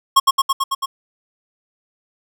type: tone with echo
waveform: square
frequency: 1087 Hz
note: C#6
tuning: 34 cents flat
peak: -8 dBFS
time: 0.16-0.2 s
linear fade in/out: 10 ms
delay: 110 ms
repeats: 6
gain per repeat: -2 dB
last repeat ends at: 0.86 s
effects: none